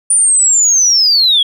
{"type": "linear sweep", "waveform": "sine", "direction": "down", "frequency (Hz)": [9397, 3253], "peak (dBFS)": -6, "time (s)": [0.1, 1.43], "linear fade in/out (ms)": 5, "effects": ["tanh soft clip ceiling -2 dBFS"]}